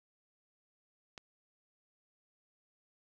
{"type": "click", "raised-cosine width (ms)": 0.2, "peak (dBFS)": -28, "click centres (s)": 1.178, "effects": []}